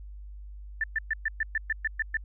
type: tone bursts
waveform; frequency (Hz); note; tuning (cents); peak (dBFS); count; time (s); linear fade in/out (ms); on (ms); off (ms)
sine; 1771; A6; +11; -24; 10; 0.81-2.17; 2; 28; 120
effects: added 50 Hz sine -40 dBFS peak until 2.24 s